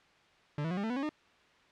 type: tone with pitch steps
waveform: 40% pulse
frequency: 147 / 163.11 / 180.98 / 200.8 / 222.8 / 247.2 / 274.3 / 304.4 Hz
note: D3 / E3 / F#3 / G3 / A3 / B3 / C#4 / D#4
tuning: +2 / -18 / -38 / +42 / +22 / +2 / -18 / -38 cents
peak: -31 dBFS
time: 0.58-1.092 s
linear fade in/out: 2 ms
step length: 64 ms
effects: white hiss -63 dBFS RMS until 1.71 s + low-pass 3000 Hz 12 dB/octave